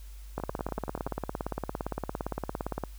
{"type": "two click trains", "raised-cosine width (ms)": 1, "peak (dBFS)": [-17, -22], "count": [44, 8], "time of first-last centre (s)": [[0.38, 2.837], [0.4, 1.073]], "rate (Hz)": [17.5, 10.4], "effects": ["added 50 Hz sine -42 dBFS peak until 2.98 s", "white hiss -58 dBFS RMS until 2.98 s"]}